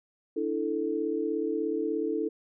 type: chord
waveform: sine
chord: D suspended second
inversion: none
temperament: just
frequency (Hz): 293.7 / 330.4 / 440.5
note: D4 / E4 / A4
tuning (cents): 0 / +4 / +2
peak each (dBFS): -33 / -31 / -30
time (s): 0.36-2.29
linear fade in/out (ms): 10
effects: none